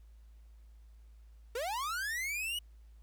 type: linear sweep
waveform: 45% pulse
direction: up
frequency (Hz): 440 to 2960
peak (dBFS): -34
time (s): 1.55-2.59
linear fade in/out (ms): 5
effects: added 55 Hz sine -53 dBFS peak until 3.02 s + pink hiss -75 dBFS RMS until 3.02 s